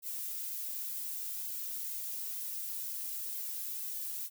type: noise with flanger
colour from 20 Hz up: violet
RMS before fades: -39 dBFS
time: 0.02-4.3 s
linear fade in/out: 50 ms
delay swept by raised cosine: 1.9 to 2.5 ms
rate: 2.1 Hz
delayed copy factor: +0.6
effects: none